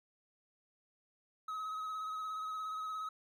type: tone with vibrato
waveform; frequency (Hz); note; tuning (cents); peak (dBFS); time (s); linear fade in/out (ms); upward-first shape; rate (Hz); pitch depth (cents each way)
triangle; 1275; D#6; +42; -36; 1.48-3.09; 5; sine; 17; 23
effects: none